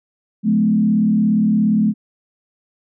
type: tone with frequency modulation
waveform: sine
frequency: 213 Hz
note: G#3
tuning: 44 cents sharp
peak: -12 dBFS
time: 0.43-1.94 s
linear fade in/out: 50 ms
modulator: 37.2 Hz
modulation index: 0.8
effects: none